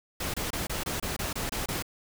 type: noise bursts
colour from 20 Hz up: pink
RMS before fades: -32 dBFS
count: 10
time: 0.2-1.825 s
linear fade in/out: 5 ms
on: 140 ms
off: 25 ms
effects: none